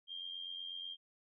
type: tone with amplitude modulation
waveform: sine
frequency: 3200 Hz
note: G7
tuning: 35 cents sharp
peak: -39 dBFS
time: 0.07-0.97 s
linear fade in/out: 50 ms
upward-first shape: sine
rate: 88.2 Hz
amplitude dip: 65%
effects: none